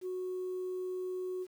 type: tone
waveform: sine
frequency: 368 Hz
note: F#4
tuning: 9 cents flat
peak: -33 dBFS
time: 0.01-1.47 s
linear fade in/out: 50 ms
effects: tanh soft clip ceiling -32 dBFS + 10-bit